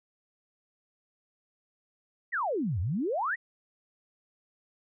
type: exponential two-way sweep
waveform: sine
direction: down then up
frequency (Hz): 2023 to 80.6 to 2023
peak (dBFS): -27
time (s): 2.32-3.36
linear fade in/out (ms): 20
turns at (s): 2.8
effects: none